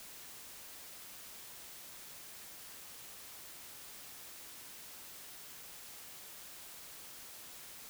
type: silence
effects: white hiss -51 dBFS RMS until 7.89 s